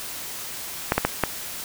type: clicks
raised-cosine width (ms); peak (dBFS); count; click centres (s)
0.5; -3; 4; 0.921 / 0.98 / 1.05 / 1.237
effects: white hiss -34 dBFS RMS until 1.64 s